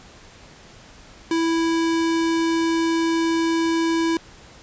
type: tone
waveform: square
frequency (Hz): 329.6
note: E4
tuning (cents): 0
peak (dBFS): -19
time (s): 1.31-4.17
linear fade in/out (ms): 2
effects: pink hiss -46 dBFS RMS until 4.62 s + resampled to 16000 Hz